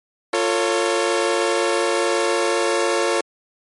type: chord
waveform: sawtooth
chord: F augmented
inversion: none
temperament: equal with one note detuned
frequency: 349.2 / 449 / 554.4 Hz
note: F4 / A4 / C#5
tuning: 0 / +35 / 0 cents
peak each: -18 dBFS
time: 0.33-3.21 s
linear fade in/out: 5 ms
effects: MP3 48 kbps